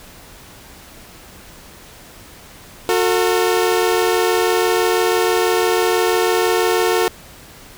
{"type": "tone pair together", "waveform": "sawtooth", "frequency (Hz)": [363.9, 450], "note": ["F#4", "A4"], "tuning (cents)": [-29, 39], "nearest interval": "major third", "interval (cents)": 368, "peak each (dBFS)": -13, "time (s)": [2.89, 7.08], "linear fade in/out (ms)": 0, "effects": ["pink hiss -41 dBFS RMS until 7.77 s"]}